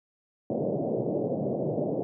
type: band-pass noise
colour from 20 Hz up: white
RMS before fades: -29 dBFS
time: 0.5-2.03 s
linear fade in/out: 0 ms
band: 120 to 630 Hz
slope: 48 dB/octave
effects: none